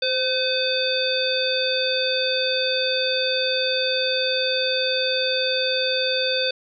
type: harmonic tone with a mistuned harmonic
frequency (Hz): 510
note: C5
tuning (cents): -44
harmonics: 1 / 3 / 5 / 7 / 9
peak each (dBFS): -24 / -30 / -29 / -25 / -26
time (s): 0.02-6.51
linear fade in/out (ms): 5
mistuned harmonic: 1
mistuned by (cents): +28
effects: none